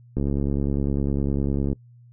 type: click train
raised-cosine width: 3 ms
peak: -12 dBFS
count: 110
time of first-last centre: 0.17-1.729 s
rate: 69.9 Hz
effects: noise-tail reverb RT60 0.1 s tail -23 dB re dry + added 120 Hz sine -47 dBFS peak until 2.12 s